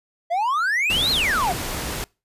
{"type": "exponential two-way sweep", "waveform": "triangle", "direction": "up then down", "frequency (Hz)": [654, 4300, 654], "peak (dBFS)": -17, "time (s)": [0.3, 1.53], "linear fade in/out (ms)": 20, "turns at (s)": 1.11}
{"type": "noise", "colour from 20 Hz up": "pink", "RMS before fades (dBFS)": -28, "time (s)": [0.9, 2.04], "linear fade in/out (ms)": 0}
{"effects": ["noise-tail reverb RT60 0.3 s tail -26 dB re dry", "resampled to 32000 Hz"]}